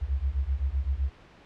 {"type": "beating tone pair", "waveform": "sine", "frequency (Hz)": [64, 71.8], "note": ["C2", "D2"], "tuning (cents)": [-38, -39], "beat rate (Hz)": 7.8, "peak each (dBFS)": -28, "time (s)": [0.01, 1.11], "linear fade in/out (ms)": 20, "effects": ["pink hiss -53 dBFS RMS until 1.45 s", "low-pass 3000 Hz 12 dB/octave"]}